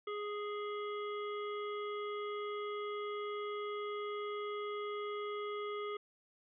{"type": "harmonic tone", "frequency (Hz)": 415.3, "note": "G#4", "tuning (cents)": 0, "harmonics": [1, 3, 5, 7, 8], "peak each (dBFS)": [-39, -43, -50, -58, -53], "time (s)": [0.07, 5.97], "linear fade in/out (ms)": 5, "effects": []}